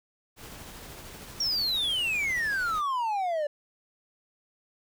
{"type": "noise with tremolo", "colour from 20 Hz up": "pink", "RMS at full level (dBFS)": -43, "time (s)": [0.36, 2.83], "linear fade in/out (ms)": 50, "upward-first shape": "triangle", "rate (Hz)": 13, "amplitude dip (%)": 30}
{"type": "exponential sweep", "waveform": "triangle", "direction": "down", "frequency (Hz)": [5660, 575], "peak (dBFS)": -24, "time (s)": [1.4, 3.47], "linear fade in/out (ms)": 5}
{"effects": []}